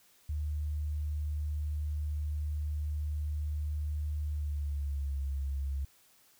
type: tone with pitch glide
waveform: sine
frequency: 75 to 68.78 Hz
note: D2 to C#2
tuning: +37 to -13 cents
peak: -31 dBFS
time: 0.29-5.85 s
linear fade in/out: 5 ms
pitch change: -150 cents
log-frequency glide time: 4.29-5.2 s
effects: white hiss -64 dBFS RMS until 6.39 s